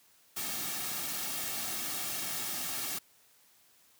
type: noise with comb filter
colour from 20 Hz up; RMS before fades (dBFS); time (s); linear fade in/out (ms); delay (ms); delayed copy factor
white; -36; 0.36-2.99; 10; 2; -0.55
effects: white hiss -64 dBFS RMS until 3.99 s + high-pass 80 Hz 12 dB/octave